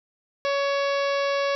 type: harmonic tone with a mistuned harmonic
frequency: 560 Hz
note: C#5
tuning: 18 cents sharp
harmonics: 1 / 2 / 3 / 4 / 5 / 6 / 7 / 8 / 9 / 10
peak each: -23 / -29 / -33 / -35 / -37 / -39 / -40 / -41 / -42 / -43 dBFS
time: 0.45-1.55 s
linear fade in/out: 0 ms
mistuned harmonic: 5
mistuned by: -37 cents
effects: none